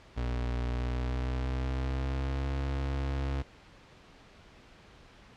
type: tone with pitch glide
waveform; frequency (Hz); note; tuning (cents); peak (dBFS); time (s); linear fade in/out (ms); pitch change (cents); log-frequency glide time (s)
35% pulse; 60.7 to 68.13; B1 to C#2; -29 to -29; -28; 0.16-3.43; 20; +200; 0.64-2.51
effects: pink hiss -55 dBFS RMS until 5.36 s + low-pass 4000 Hz 12 dB/octave